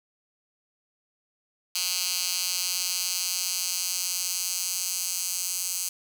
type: tone with high-pass filter sweep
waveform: 10% pulse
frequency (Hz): 180.7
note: F#3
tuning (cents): -41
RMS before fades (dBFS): -29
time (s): 1.75-5.89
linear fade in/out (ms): 2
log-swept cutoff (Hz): 4400 to 6700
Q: 1.4
effects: none